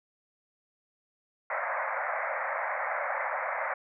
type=band-pass noise; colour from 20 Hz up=pink; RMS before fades=-32 dBFS; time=1.5-3.74 s; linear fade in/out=5 ms; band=540 to 2200 Hz; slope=96 dB/octave; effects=none